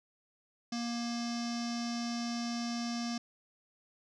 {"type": "tone with low-pass filter", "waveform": "square", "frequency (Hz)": 236, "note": "A#3", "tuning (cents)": 22, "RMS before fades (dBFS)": -36, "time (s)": [0.72, 3.18], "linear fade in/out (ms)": 5, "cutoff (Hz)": 5500, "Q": 5.5, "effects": []}